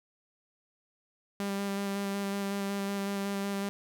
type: tone with vibrato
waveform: sawtooth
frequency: 198.8 Hz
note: G3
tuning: 25 cents sharp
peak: -27 dBFS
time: 1.4-3.69 s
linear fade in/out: 0 ms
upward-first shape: square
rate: 5.4 Hz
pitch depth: 11 cents each way
effects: none